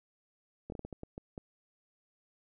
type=slowing click train; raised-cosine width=2 ms; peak=-28 dBFS; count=9; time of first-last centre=0.7-1.378 s; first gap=22 ms; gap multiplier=1.37; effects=none